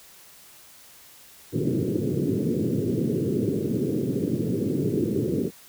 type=band-pass noise; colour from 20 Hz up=white; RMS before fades=-25 dBFS; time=1.52-5.51 s; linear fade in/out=50 ms; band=100 to 430 Hz; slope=48 dB/octave; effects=white hiss -50 dBFS RMS until 5.68 s